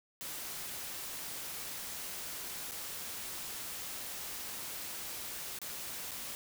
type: noise with dropouts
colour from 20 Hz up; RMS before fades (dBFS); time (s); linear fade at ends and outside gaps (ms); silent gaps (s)
white; -42; 0.21-6.35; 0; 2.711-2.718 / 5.588-5.616 / 6.11-6.116
effects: none